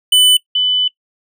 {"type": "tone pair in turn", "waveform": ["square", "sine"], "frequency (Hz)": [3000, 3000], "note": ["F#7", "F#7"], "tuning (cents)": [23, 23], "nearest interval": "unison", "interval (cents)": 0, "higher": "neither", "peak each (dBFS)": [-7, -11], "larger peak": "first", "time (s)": [[0.12, 0.37], [0.55, 0.88]], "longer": "second", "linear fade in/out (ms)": 5, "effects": ["noise-tail reverb RT60 0.1 s tail -21 dB re dry"]}